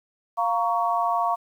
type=chord; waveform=sine; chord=Bb minor; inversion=second; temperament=just; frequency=699.2 / 932.3 / 1118.8 Hz; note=F5 / Bb5 / Db6; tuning=+2 / 0 / +16 cents; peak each=-24 / -26 / -25 dBFS; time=0.37-1.36 s; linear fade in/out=20 ms; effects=9-bit